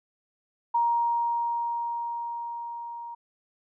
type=tone with level ramp; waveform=sine; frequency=940 Hz; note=A#5; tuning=14 cents sharp; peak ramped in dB=-20 to -36 dBFS; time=0.74-3.15 s; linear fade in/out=10 ms; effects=none